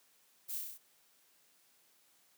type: noise with echo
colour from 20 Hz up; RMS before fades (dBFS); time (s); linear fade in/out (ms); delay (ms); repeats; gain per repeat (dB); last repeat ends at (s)
violet; -41; 0.48-0.59; 20; 32; 6; -2; 0.782
effects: white hiss -69 dBFS RMS until 2.37 s + high-pass 150 Hz 12 dB/octave